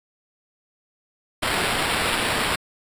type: noise with sample-and-hold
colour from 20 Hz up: white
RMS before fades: -23 dBFS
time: 1.42-2.56 s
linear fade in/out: 10 ms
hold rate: 6300 Hz
effects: resampled to 32000 Hz